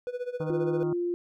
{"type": "tone with tremolo", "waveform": "triangle", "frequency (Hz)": 492.7, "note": "B4", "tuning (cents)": -4, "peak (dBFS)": -26, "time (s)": [0.07, 0.83], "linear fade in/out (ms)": 0, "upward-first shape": "sine", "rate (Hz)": 15, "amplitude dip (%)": 85}
{"type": "harmonic tone", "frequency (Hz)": 155.56, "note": "D#3", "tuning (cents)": 0, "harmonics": [1, 2, 4, 5, 6, 7, 8, 9], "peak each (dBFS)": [-32, -38, -44, -46, -48, -49, -50, -51], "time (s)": [0.4, 0.93], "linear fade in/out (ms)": 2}
{"type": "tone", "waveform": "sine", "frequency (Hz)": 349.2, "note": "F4", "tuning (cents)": 0, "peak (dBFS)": -26, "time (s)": [0.5, 1.14], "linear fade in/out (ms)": 0}
{"effects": []}